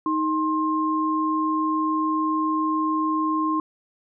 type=tone pair together; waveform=sine; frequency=313 / 1060 Hz; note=D#4 / C6; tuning=+10 / +22 cents; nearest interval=octave + major sixth; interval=2112 cents; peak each=-23 dBFS; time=0.06-3.6 s; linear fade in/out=2 ms; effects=none